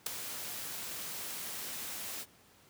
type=noise with ADSR envelope; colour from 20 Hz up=white; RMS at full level=-29 dBFS; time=0.06-2.26 s; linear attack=6 ms; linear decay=5 ms; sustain=-12 dB; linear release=52 ms; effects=pink hiss -62 dBFS RMS until 2.69 s + high-pass 80 Hz 12 dB/octave